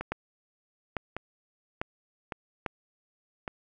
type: two click trains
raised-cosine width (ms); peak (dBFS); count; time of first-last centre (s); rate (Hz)
0.5; -15 / -19; 4 / 4; 0.12-2.662 / 0.01-3.478; 1.18 / 0.865
effects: none